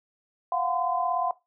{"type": "tone cluster", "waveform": "sine", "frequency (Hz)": [698, 735, 1022], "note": ["F5", "F#5", "C6"], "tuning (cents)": [-1, -12, -41], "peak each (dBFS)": -28, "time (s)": [0.52, 1.31], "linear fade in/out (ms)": 2, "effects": ["noise-tail reverb RT60 0.2 s tail -18 dB re dry"]}